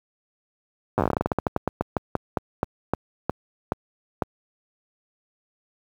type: slowing click train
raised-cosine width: 1 ms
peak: -7 dBFS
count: 27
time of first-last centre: 0.98-4.222 s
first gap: 8 ms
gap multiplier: 1.18
effects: high-pass 60 Hz 12 dB/octave + 8-bit